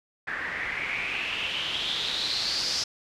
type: noise with low-pass filter sweep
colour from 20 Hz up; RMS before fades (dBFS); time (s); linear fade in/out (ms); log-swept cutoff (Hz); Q
white; -30; 0.27-2.84; 5; 1700 to 5200; 6.1
effects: none